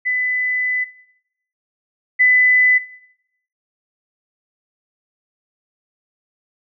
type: tone pair in turn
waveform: sine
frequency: 2002 / 2002 Hz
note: B6 / B6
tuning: +23 / +23 cents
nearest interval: unison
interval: 0 cents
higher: neither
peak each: -16 / -9 dBFS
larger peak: second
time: 0.05-0.85 / 2.19-2.79 s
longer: first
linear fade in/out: 20 ms
effects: noise-tail reverb RT60 0.8 s tail -20 dB re dry